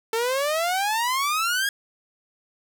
sawtooth exponential sweep, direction up, 442.7 to 1661.2 Hz, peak -18 dBFS, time 0.13-1.69 s, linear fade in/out 2 ms, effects none

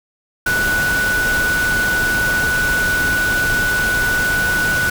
sine tone in noise, 1480 Hz, F#6, in tune, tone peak -15 dBFS, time 0.46-4.9 s, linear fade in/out 5 ms, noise pink, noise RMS -23 dBFS, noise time 0.46-4.9 s, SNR +5 dB, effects none

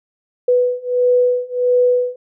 sine beating tone pair, 493.9 / 495.4 Hz, B4 / B4, 0 / +5 cents, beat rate 1.5 Hz, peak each -16 / -15 dBFS, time 0.48-2.16 s, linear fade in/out 5 ms, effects none

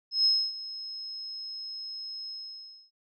sine tone with ADSR envelope, 5160 Hz, E8, 38 cents flat, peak -19 dBFS, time 0.11-2.91 s, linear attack 140 ms, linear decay 270 ms, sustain -17 dB, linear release 620 ms, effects none

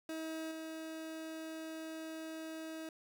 30% pulse tone with level steps, 319.6 Hz, D#4, 47 cents sharp, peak -37 / -40 dBFS, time 0.09-2.89 s, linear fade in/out 2 ms, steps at 0.51 s, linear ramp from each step 5 ms, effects none

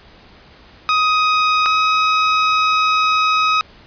sawtooth tone pair in turn, 1255 / 1266.7 Hz, D#6 / D#6, +15 / +31 cents, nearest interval unison, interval 16 cents, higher second, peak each -9 dBFS, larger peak neither, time 0.89-1.66 / 1.66-3.61 s, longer second, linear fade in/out 0 ms, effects pink hiss -45 dBFS RMS until 3.86 s + resampled to 11025 Hz

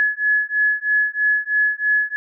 sine beating tone pair, 1699 / 1702.1 Hz, G#6 / G#6, +39 / +42 cents, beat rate 3.1 Hz, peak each -19 / -19 dBFS, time 0-2.16 s, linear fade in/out 0 ms, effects none

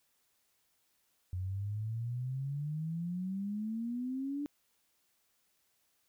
sine exponential sweep, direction up, 89.7 to 293.7 Hz, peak -34 dBFS, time 1.33-4.46 s, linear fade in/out 0 ms, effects white hiss -75 dBFS RMS until 6.08 s

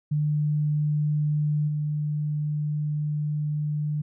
sine tone with level steps, 149.7 Hz, D3, 33 cents sharp, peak -21 / -24 dBFS, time 0.11-4.02 s, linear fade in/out 10 ms, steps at 1.67 s, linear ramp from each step 20 ms, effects none

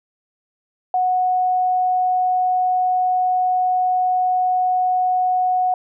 sine tone, 735 Hz, F#5, 12 cents flat, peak -15 dBFS, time 0.94-5.74 s, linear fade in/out 2 ms, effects none

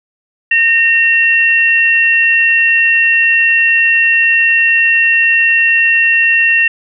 sine tone pair together, 1841 / 2730 Hz, A#6 / F7, -22 / -40 cents, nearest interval perfect fifth, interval 682 cents, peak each -10 dBFS, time 0.51-6.68 s, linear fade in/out 5 ms, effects none

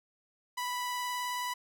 sawtooth tone with vibrato, 987.8 Hz, B5, in tune, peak -29 dBFS, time 0.57-1.54 s, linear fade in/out 10 ms, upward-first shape triangle, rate 19 Hz, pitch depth 14 cents each way, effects none

